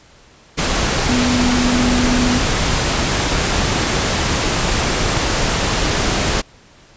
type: tone in noise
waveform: sine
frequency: 246.9 Hz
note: B3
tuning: in tune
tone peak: -15 dBFS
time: 1.08-2.39 s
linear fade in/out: 20 ms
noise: pink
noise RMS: -17 dBFS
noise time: 0.57-6.42 s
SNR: -1 dB
effects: pink hiss -47 dBFS RMS until 6.96 s + resampled to 16000 Hz